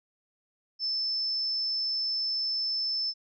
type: tone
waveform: sine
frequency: 5274 Hz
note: E8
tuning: in tune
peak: -27 dBFS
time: 0.79-3.14 s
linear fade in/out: 50 ms
effects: none